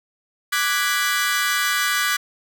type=chord; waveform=sawtooth; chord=G# half-diminished seventh; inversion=second; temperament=equal; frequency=1174.7 / 1480 / 1661.2 / 1975.5 Hz; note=D6 / F#6 / G#6 / B6; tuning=0 / 0 / 0 / 0 cents; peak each=-21 dBFS; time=0.52-2.17 s; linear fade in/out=10 ms; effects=none